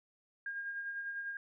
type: tone with tremolo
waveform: sine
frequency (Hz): 1617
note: G#6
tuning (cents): -47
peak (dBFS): -36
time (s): 0.46-1.37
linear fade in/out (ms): 2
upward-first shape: sine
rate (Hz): 10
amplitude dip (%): 40
effects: none